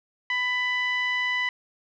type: tone with low-pass filter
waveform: 10% pulse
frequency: 995 Hz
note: B5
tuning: 13 cents sharp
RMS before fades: -26 dBFS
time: 0.3-1.49 s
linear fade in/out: 2 ms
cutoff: 2300 Hz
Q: 6.6
effects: none